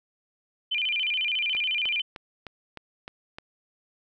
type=tone with vibrato; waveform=sine; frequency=2706 Hz; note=E7; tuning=45 cents sharp; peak=-24 dBFS; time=0.71-2.02 s; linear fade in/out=10 ms; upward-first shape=square; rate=14 Hz; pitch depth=210 cents each way
type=click train; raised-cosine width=0.3 ms; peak=-22 dBFS; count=7; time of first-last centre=1.55-3.385 s; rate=3.27 Hz
effects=none